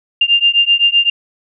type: beating tone pair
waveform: sine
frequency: 2794 / 2801.8 Hz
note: F7 / F7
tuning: 0 / +5 cents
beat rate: 7.8 Hz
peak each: -12 dBFS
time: 0.21-1.1 s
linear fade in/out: 5 ms
effects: none